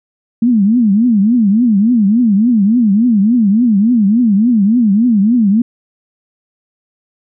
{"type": "tone with vibrato", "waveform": "sine", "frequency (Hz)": 220, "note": "A3", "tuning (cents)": 0, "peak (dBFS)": -7, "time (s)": [0.42, 5.62], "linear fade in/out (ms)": 5, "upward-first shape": "triangle", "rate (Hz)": 3.5, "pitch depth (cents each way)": 260, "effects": []}